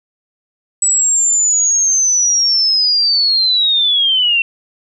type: linear sweep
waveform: sine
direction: down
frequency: 7902 to 2696 Hz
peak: -10 dBFS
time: 0.82-4.42 s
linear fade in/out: 2 ms
effects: none